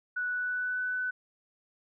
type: tone with pitch glide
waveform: sine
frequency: 1477 to 1499.3 Hz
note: F#6 to F#6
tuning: -3 to +22 cents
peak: -29 dBFS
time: 0.16-1.11 s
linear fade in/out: 10 ms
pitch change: +25 cents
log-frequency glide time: 0.28-0.84 s
effects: none